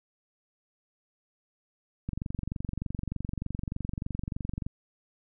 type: click train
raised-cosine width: 5 ms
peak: -20 dBFS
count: 61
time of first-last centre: 2.09-4.665 s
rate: 23.3 Hz
effects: none